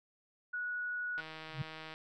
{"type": "tone", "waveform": "sine", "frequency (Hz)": 1464, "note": "F#6", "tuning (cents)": -19, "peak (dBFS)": -35, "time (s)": [0.53, 1.21], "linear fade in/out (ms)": 10}
{"type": "click train", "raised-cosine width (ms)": 0.3, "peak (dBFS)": -30, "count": 121, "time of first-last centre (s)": [1.18, 1.939], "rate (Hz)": 158}
{"type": "tone with exponential growth", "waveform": "sine", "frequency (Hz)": 138.59, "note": "C#3", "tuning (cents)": 0, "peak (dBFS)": -30, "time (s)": [1.48, 1.62], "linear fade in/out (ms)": 5, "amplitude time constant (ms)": 29}
{"effects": []}